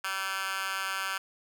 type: tone with high-pass filter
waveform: 10% pulse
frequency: 192.5 Hz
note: G3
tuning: 31 cents flat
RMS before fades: -33 dBFS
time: 0.04-1.18 s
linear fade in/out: 5 ms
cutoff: 1600 Hz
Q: 3.6
effects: none